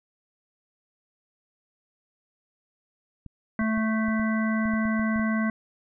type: clicks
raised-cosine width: 5 ms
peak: -28 dBFS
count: 11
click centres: 3.263 / 3.615 / 3.776 / 4.084 / 4.197 / 4.656 / 4.737 / 4.854 / 4.995 / 5.16 / 5.195 s
type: harmonic tone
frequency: 220 Hz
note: A3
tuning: in tune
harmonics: 1 / 3 / 5 / 7 / 9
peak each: -23 / -35 / -35 / -34 / -35 dBFS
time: 3.59-5.5 s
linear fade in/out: 2 ms
effects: none